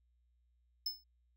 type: tone with exponential decay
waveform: square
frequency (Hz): 5230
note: E8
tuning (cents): -15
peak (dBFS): -32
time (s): 0.86-1.04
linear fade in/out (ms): 5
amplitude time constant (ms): 38
effects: added 60 Hz sine -70 dBFS peak until 1.36 s